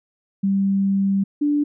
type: tone pair in turn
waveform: sine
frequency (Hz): 196 / 292.6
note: G3 / D4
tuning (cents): 0 / -6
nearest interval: perfect fifth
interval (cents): 694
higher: second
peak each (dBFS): -16 / -16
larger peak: neither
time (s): 0.43-1.24 / 1.41-1.64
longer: first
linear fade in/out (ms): 10
effects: none